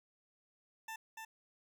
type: tone with echo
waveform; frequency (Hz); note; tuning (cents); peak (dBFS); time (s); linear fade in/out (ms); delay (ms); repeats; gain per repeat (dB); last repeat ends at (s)
20% pulse; 889; A5; +18; -38; 0.88-0.96; 5; 290; 1; -3; 1.25
effects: none